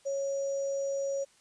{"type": "tone with sample-and-hold", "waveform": "sine", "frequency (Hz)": 552, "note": "C#5", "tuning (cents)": -7, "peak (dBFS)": -29, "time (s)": [0.05, 1.25], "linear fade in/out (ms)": 20, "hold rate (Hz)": 6300, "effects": ["white hiss -63 dBFS RMS until 1.4 s", "resampled to 22050 Hz"]}